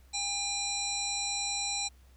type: harmonic tone with a mistuned harmonic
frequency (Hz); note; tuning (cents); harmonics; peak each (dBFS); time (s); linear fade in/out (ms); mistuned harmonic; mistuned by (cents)
805; G5; +46; 1 / 3 / 5 / 7 / 9 / 10; -40 / -40 / -34 / -39 / -38 / -39; 0.13-1.89; 20; 10; -23
effects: added 64 Hz sine -55 dBFS peak until 2.16 s + pink hiss -66 dBFS RMS until 2.16 s